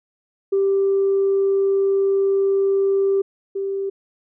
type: tone pair in turn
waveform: sine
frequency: 392 / 392 Hz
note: G4 / G4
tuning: 0 / 0 cents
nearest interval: unison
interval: 0 cents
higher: neither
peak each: -14 / -21 dBFS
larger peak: first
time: 0.52-3.22 / 3.55-3.9 s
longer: first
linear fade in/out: 10 ms
effects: tanh soft clip ceiling -11 dBFS